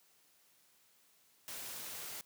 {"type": "noise", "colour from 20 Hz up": "white", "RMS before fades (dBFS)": -45, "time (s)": [1.48, 2.21], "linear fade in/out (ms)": 0, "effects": ["white hiss -69 dBFS RMS until 2.25 s", "high-pass 100 Hz 12 dB/octave"]}